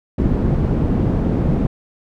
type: low-pass noise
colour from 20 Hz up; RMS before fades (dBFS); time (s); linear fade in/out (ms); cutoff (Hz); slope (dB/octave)
white; -17; 0.18-1.67; 5; 210; 12
effects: none